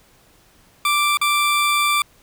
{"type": "tone with dropouts", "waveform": "20% pulse", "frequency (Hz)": 1174.7, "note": "D6", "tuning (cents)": 0, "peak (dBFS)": -11, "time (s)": [0.85, 2.02], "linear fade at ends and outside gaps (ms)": 2, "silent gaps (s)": [1.172, 1.214], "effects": ["pink hiss -54 dBFS RMS until 2.22 s"]}